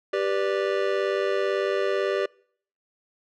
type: chord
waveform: square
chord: G major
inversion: none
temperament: just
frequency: 392 / 490 / 588 Hz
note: G4 / B4 / D5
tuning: 0 / -14 / +2 cents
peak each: -26 / -30 / -28 dBFS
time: 0.13-2.26 s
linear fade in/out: 5 ms
effects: noise-tail reverb RT60 0.6 s tail -26 dB re dry + low-pass 3000 Hz 12 dB/octave